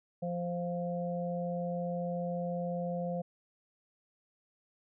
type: harmonic tone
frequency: 174.61 Hz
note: F3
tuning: in tune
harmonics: 1 / 3 / 4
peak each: -35 / -36 / -41 dBFS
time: 0.22-3.22 s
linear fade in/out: 10 ms
effects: none